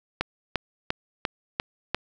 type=click train; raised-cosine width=0.3 ms; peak=-8 dBFS; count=6; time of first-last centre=0.21-1.946 s; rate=2.88 Hz; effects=none